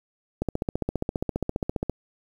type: click train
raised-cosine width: 2 ms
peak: -12 dBFS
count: 23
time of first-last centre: 0.42-1.897 s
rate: 14.9 Hz
effects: 8-bit